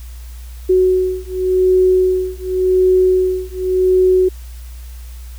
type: beating tone pair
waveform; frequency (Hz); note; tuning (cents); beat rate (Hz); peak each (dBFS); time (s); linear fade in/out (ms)
sine; 370.2 / 371.09; F#4 / F#4; +1 / +5; 0.89; -14; 0.69-4.29; 10
effects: added 60 Hz sine -29 dBFS peak until 5.38 s + white hiss -45 dBFS RMS until 5.38 s